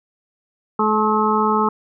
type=harmonic tone with a mistuned harmonic; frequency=214.4 Hz; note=A3; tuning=45 cents flat; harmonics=1 / 2 / 4 / 5 / 6; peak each=-21 / -21 / -21 / -21 / -21 dBFS; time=0.79-1.69 s; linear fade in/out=5 ms; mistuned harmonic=4; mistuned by=+18 cents; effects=none